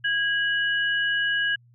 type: tone pair together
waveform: sine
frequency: 1645 / 2934 Hz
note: G#6 / F#7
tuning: -17 / -15 cents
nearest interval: minor seventh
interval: 1002 cents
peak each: -22 / -28 dBFS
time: 0.04-1.56 s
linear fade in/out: 10 ms
effects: added 120 Hz sine -53 dBFS peak until 1.74 s